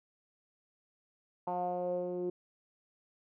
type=tone with low-pass filter sweep; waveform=10% pulse; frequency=178.9 Hz; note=F3; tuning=42 cents sharp; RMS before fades=-35 dBFS; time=1.47-2.3 s; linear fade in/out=5 ms; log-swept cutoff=850 to 370 Hz; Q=5.2; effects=none